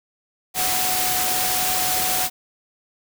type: tone in noise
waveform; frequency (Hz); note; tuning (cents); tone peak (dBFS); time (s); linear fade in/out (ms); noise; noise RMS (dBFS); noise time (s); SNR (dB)
sine; 740; F#5; 0; -27; 0.54-2.3; 50; white; -22; 0.54-2.3; -8
effects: none